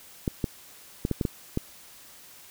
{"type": "clicks", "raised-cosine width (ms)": 3, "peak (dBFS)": -12, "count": 7, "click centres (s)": [0.278, 0.442, 1.051, 1.113, 1.212, 1.252, 1.574], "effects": ["white hiss -50 dBFS RMS until 2.5 s"]}